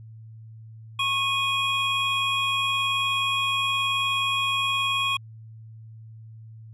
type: tone cluster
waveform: triangle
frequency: 1094 / 2483 / 3301 Hz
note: C#6 / D#7 / G#7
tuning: -23 / -4 / -11 cents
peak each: -25 dBFS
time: 0.99-5.17 s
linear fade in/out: 5 ms
effects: added 111 Hz sine -41 dBFS peak until 6.73 s + resampled to 32000 Hz